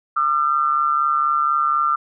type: tone pair together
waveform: sine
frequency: 1206.9 / 1351 Hz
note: D6 / E6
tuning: +47 / +42 cents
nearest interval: major second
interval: 195 cents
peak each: -18 / -19 dBFS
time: 0.16-1.96 s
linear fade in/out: 10 ms
effects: none